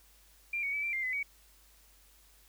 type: tone with pitch steps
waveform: sine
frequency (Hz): 2380 / 2234 / 2299 / 2353 / 2102 / 2022 / 2256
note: D7 / C#7 / D7 / D7 / C7 / B6 / C#7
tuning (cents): +22 / +13 / -37 / +3 / +7 / +40 / +30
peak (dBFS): -31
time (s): 0.53-1.23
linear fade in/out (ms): 5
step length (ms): 100
effects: added 50 Hz sine -63 dBFS peak until 2.48 s + white hiss -63 dBFS RMS until 2.48 s